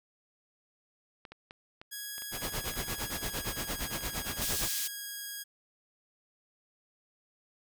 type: clicks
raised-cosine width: 0.3 ms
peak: -30 dBFS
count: 11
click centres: 1.252 / 1.32 / 1.509 / 1.815 / 2.181 / 2.221 / 2.739 / 2.945 / 3.352 / 4.008 / 4.218 s
type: tone with pitch glide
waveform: 5% pulse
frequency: 1661.2 to 1645 Hz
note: G#6 to G#6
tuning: 0 to -17 cents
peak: -28 dBFS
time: 1.91-5.44 s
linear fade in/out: 20 ms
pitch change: -17 cents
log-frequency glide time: 3-3.69 s
type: noise with tremolo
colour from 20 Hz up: pink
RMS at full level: -34 dBFS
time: 2.31-4.71 s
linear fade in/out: 50 ms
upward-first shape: sine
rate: 8.7 Hz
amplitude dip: 90%
type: high-pass noise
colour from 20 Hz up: pink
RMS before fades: -34 dBFS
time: 4.41-4.88 s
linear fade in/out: 10 ms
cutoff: 4400 Hz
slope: 12 dB/octave
effects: none